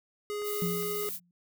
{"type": "tone", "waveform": "square", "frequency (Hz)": 415.3, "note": "G#4", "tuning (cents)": 0, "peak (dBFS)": -33, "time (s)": [0.3, 1.09], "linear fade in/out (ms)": 0}
{"type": "click train", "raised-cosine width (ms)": 0.5, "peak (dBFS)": -36, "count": 4, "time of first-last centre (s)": [0.42, 1.03], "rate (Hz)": 4.92}
{"type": "noise", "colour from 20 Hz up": "violet", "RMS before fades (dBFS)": -37, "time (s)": [0.43, 1.2], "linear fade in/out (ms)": 50}
{"type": "tone with exponential decay", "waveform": "sine", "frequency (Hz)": 174.61, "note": "F3", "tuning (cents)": 0, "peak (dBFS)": -27, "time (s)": [0.62, 1.31], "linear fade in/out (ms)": 2, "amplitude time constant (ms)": 150}
{"effects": []}